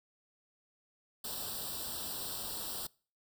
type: noise with comb filter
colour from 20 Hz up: white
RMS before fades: -40 dBFS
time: 1.24-2.87 s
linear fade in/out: 5 ms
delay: 0.23 ms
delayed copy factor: +0.9
effects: noise-tail reverb RT60 0.4 s tail -24 dB re dry